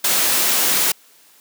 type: noise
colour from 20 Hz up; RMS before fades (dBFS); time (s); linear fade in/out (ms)
white; -17; 0.04-0.92; 5
effects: white hiss -51 dBFS RMS until 1.4 s + high-pass 200 Hz 12 dB/octave